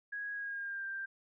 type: tone with pitch glide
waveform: sine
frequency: 1655 to 1581.2 Hz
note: G#6 to G6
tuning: -6 to +15 cents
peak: -37 dBFS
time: 0.12-1.06 s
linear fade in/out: 10 ms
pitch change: -79 cents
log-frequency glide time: 0.34-0.86 s
effects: none